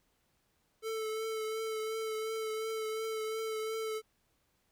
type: tone with vibrato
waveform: square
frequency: 440 Hz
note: A4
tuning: in tune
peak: -35 dBFS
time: 0.82-4.02 s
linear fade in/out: 50 ms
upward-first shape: triangle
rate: 2.8 Hz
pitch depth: 24 cents each way
effects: pink hiss -75 dBFS RMS until 4.71 s

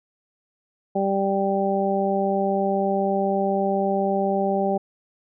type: harmonic tone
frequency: 196 Hz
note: G3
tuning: in tune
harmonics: 1 / 2 / 3 / 4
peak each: -25 / -25 / -25 / -25 dBFS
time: 0.95-4.78 s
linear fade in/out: 10 ms
effects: none

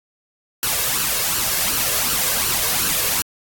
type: noise with flanger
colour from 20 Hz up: white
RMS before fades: -20 dBFS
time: 0.63-3.22 s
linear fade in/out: 0 ms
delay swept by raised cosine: 0.68 to 1.88 ms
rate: 2.7 Hz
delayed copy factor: +0.55
effects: AAC 64 kbps

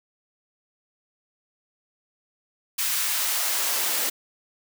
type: noise with high-pass filter sweep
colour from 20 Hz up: white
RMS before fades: -25 dBFS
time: 2.78-4.1 s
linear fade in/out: 10 ms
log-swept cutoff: 1500 to 290 Hz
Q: 0.78
effects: none

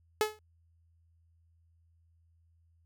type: tone with exponential decay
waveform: sawtooth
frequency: 428 Hz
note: A4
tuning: 48 cents flat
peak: -19 dBFS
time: 0.21-0.39 s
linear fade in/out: 0 ms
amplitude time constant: 39 ms
effects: added 83 Hz sine -64 dBFS peak until 2.85 s

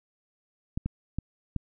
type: clicks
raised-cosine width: 5 ms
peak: -17 dBFS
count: 4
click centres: 0.775 / 0.86 / 1.186 / 1.563 s
effects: none

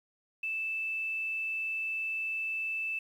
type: tone with quantisation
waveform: sine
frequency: 2637 Hz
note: E7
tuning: in tune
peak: -31 dBFS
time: 0.43-2.99 s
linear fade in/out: 5 ms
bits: 10
effects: none

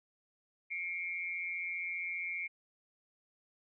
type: tone pair together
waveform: sine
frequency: 2160 / 2335 Hz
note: C#7 / D7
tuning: -45 / -11 cents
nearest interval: minor second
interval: 134 cents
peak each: -38 / -39 dBFS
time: 0.7-2.48 s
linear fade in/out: 20 ms
effects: none

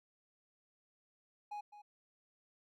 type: tone with echo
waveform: triangle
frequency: 830.6 Hz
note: G#5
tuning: in tune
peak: -39 dBFS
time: 1.51-1.61 s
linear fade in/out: 10 ms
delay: 210 ms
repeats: 1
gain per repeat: -12 dB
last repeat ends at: 1.82 s
effects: none

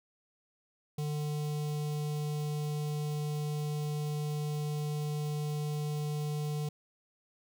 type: tone with notch filter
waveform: square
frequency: 149.3 Hz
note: D3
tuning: 29 cents sharp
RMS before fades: -34 dBFS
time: 0.98-6.69 s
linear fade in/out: 5 ms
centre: 1600 Hz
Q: 0.7
effects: none

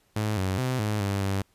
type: tone with pitch steps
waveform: sawtooth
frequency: 106.7 / 94.4 / 128.4 / 105.8 / 99.4 / 97.7 Hz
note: G#2 / F#2 / C3 / G#2 / G2 / G2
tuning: +47 / +35 / -32 / +33 / +25 / -5 cents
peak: -21 dBFS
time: 0.16-1.42 s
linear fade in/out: 5 ms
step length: 210 ms
effects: pink hiss -66 dBFS RMS until 1.54 s + resampled to 32000 Hz

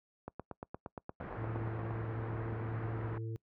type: click train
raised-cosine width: 1 ms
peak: -27 dBFS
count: 15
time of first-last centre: 0.28-1.908 s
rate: 8.6 Hz
type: low-pass noise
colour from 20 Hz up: pink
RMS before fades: -43 dBFS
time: 1.2-3.18 s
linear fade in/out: 2 ms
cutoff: 1700 Hz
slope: 24 dB/octave
type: harmonic tone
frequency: 112.2 Hz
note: A2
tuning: 34 cents sharp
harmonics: 1 / 3 / 4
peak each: -37 / -47 / -49 dBFS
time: 1.38-3.36 s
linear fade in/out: 0 ms
effects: noise-tail reverb RT60 0.1 s tail -24 dB re dry + high-pass 60 Hz 12 dB/octave

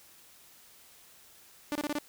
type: tone bursts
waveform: sawtooth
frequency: 294.4 Hz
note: D4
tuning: 4 cents sharp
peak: -26 dBFS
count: 5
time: 1.72-1.985 s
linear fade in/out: 0 ms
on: 33 ms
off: 25 ms
effects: white hiss -57 dBFS RMS until 2.08 s

